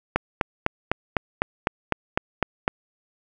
click train, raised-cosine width 0.5 ms, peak -4 dBFS, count 11, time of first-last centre 0.16-2.679 s, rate 3.97 Hz, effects none

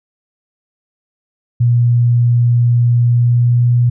sine tone with pitch glide, 120 to 121.25 Hz, B2 to B2, -49 to -31 cents, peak -8 dBFS, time 1.6-3.9 s, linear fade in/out 10 ms, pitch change +18 cents, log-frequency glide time 3.06-3.69 s, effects none

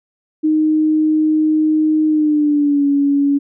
sine tone with pitch glide, 310 to 282.6 Hz, D#4 to C#4, -6 to +34 cents, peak -11 dBFS, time 0.43-3.39 s, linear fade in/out 20 ms, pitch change -160 cents, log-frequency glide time 2.07-2.86 s, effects none

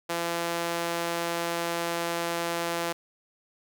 sawtooth tone with high-pass filter, 169.9 Hz, F3, 47 cents flat, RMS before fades -30 dBFS, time 0.09-2.93 s, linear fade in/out 10 ms, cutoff 470 Hz, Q 0.85, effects none

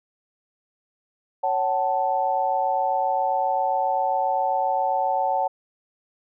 sine chord, F# minor, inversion second, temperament equal with one note detuned, 554.4 / 752.5 / 880 Hz, C#5 / F#5 / A5, 0 / +29 / 0 cents, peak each -27 / -23 / -24 dBFS, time 1.43-5.48 s, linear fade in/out 10 ms, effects none

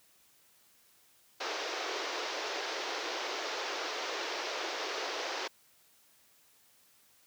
pink band-pass noise, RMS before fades -37 dBFS, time 1.4-5.48 s, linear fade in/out 10 ms, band 350 to 6000 Hz, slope 48 dB/octave, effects white hiss -65 dBFS RMS until 7.26 s + high-pass 60 Hz 12 dB/octave

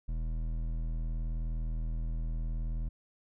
triangle tone with hard clipping, 40.36 Hz, E1, 36 cents flat, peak -33 dBFS, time 0.08-2.89 s, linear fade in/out 10 ms, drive 14 dB, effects none

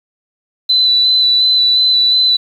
sine tone with vibrato, 3996 Hz, B7, 20 cents sharp, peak -8 dBFS, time 0.69-2.37 s, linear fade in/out 10 ms, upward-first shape square, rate 2.8 Hz, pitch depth 14 cents each way, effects 7-bit

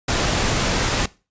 pink noise, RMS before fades -20 dBFS, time 0.08-1.06 s, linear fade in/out 5 ms, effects noise-tail reverb RT60 0.3 s tail -20 dB re dry + resampled to 16000 Hz

